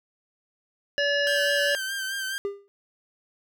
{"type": "harmonic tone", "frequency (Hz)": 573, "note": "D5", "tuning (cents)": -43, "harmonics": [1, 3, 5, 7, 9, 10], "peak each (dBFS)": [-25, -25, -30, -38, -34, -45], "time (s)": [0.98, 1.75], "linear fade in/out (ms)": 0}
{"type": "tone with vibrato", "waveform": "sawtooth", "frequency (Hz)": 1568, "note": "G6", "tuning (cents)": 0, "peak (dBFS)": -25, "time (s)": [1.27, 2.38], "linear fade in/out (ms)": 0, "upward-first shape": "sine", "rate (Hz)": 4.8, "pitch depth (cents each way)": 38}
{"type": "tone with exponential decay", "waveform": "triangle", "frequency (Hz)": 400.9, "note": "G4", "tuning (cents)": 39, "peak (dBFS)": -21, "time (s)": [2.45, 2.68], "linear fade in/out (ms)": 0, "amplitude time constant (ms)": 50}
{"effects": []}